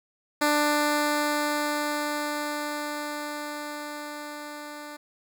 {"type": "tone with level ramp", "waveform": "10% pulse", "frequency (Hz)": 296.1, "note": "D4", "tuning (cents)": 14, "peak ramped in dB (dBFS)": [-12, -30], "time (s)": [0.41, 4.97], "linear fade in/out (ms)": 10, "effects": []}